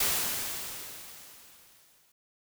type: noise with exponential decay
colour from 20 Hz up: white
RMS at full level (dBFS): -26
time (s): 0-2.12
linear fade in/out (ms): 5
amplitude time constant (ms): 460
effects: none